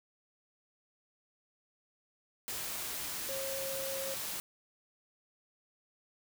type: tone in noise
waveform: sine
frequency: 540 Hz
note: C#5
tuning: 45 cents flat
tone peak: -38 dBFS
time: 3.29-4.14 s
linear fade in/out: 0 ms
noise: white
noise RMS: -39 dBFS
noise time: 2.48-4.4 s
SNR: -2 dB
effects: none